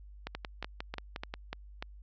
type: two click trains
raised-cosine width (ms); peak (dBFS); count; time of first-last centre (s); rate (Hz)
0.3; -21 / -21; 6 / 7; 0.35-1.825 / 0.27-1.34; 3.39 / 5.61
effects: added 50 Hz sine -48 dBFS peak until 2.02 s + resampled to 16000 Hz